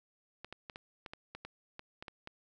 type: clicks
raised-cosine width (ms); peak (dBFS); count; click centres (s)
0.3; -28; 12; 0.446 / 0.526 / 0.698 / 0.759 / 1.062 / 1.135 / 1.35 / 1.45 / 1.794 / 2.025 / 2.082 / 2.274
effects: none